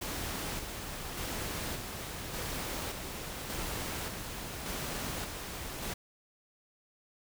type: noise with tremolo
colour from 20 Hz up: pink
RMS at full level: -37 dBFS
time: 0.01-5.94 s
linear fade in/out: 10 ms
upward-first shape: square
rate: 0.86 Hz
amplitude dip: 35%
effects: none